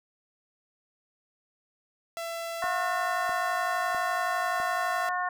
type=tone; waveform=sawtooth; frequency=670 Hz; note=E5; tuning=28 cents sharp; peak=-29 dBFS; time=2.17-5.09 s; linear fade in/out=0 ms
type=harmonic tone; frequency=360.9 Hz; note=F#4; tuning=43 cents flat; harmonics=2 / 3 / 4 / 5; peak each=-31 / -31 / -35 / -34 dBFS; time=2.62-5.29 s; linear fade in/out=5 ms
type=click train; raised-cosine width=1 ms; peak=-27 dBFS; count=4; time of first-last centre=2.64-4.601 s; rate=1.53 Hz
effects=none